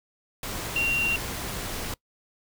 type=tone in noise; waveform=sine; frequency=2757 Hz; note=F7; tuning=23 cents flat; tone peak=-22 dBFS; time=0.76-1.16 s; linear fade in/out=2 ms; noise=pink; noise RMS=-33 dBFS; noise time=0.43-1.94 s; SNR=+8 dB; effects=noise-tail reverb RT60 0.1 s tail -23 dB re dry